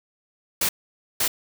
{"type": "noise bursts at uneven times", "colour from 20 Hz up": "white", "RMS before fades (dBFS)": -22, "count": 2, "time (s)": [[0.61, 0.69], [1.2, 1.28]], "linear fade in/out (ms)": 5, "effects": []}